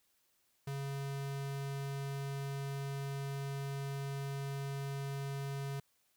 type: tone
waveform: square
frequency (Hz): 138.59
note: C#3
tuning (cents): 0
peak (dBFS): -38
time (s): 0.67-5.8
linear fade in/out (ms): 5
effects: white hiss -75 dBFS RMS until 6.16 s